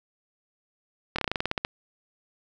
slowing click train, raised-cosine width 0.3 ms, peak -10 dBFS, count 12, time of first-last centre 1.16-1.649 s, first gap 25 ms, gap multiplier 1.11, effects none

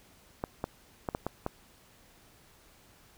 clicks, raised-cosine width 1 ms, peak -17 dBFS, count 6, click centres 0.439 / 0.641 / 1.088 / 1.149 / 1.266 / 1.464 s, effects pink hiss -60 dBFS RMS until 3.17 s

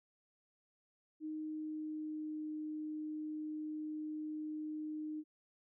sine tone with pitch glide, 310 to 307 Hz, D#4 to D#4, -6 to -23 cents, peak -39 dBFS, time 1.2-5.24 s, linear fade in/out 50 ms, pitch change -17 cents, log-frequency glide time 1.39-2.51 s, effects none

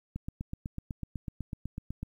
click train, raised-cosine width 5 ms, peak -23 dBFS, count 16, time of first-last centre 0.16-2.03 s, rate 8.02 Hz, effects 10-bit

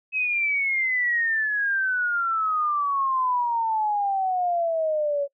sine exponential sweep, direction down, 2569 to 558 Hz, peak -21 dBFS, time 0.12-5.28 s, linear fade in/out 50 ms, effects noise-tail reverb RT60 0.1 s tail -21 dB re dry

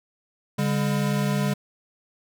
square tone pair together, 143.12 / 202 Hz, D3 / G#3, -44 / -48 cents, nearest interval tritone, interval 596 cents, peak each -25 dBFS, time 0.58-1.54 s, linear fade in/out 10 ms, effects none

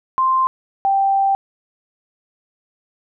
sine tone pair in turn, 1046.5 / 784 Hz, C6 / G5, 0 / 0 cents, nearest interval perfect fourth, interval 500 cents, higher first, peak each -13 dBFS, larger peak neither, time 0.18-0.47 / 0.85-1.35 s, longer second, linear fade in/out 0 ms, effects none

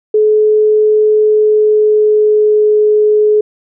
sine tone with pitch glide, 427.7 to 423.8 Hz, A4 to G#4, -49 to +35 cents, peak -6 dBFS, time 0.14-3.41 s, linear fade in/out 5 ms, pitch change -16 cents, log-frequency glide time 1.17-2.73 s, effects none

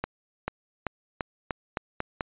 accelerating click train, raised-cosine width 0.5 ms, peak -13 dBFS, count 8, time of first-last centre 0.04-2.208 s, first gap 440 ms, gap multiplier 0.88, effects resampled to 8000 Hz

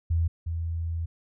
sine tone pair in turn, 83 / 83 Hz, E2 / E2, +12 / +12 cents, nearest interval unison, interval 0 cents, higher neither, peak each -21 / -27 dBFS, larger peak first, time 0.1-0.28 / 0.46-1.06 s, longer second, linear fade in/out 10 ms, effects none

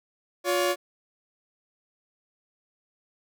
sawtooth tone pair together, 354.7 / 567 Hz, F4 / C#5, +27 / +39 cents, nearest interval minor sixth, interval 812 cents, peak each -22 / -21 dBFS, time 0.44-0.76 s, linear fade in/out 50 ms, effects none

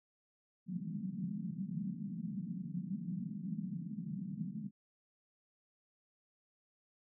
white band-pass noise, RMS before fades -41 dBFS, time 0.66-4.71 s, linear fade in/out 50 ms, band 160 to 210 Hz, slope 48 dB/octave, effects none

